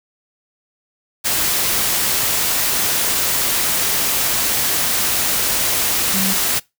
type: tone in noise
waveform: sine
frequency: 191.7 Hz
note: G3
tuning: 38 cents flat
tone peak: -21 dBFS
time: 6.13-6.34 s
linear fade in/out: 20 ms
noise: white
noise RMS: -18 dBFS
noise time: 1.24-6.6 s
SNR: -6 dB
effects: noise-tail reverb RT60 0.2 s tail -22 dB re dry